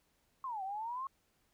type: exponential two-way sweep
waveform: sine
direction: down then up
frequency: 1100 to 749 to 1100 Hz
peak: -37 dBFS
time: 0.44-1.07 s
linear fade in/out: 2 ms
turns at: 0.63 s
effects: pink hiss -75 dBFS RMS until 1.53 s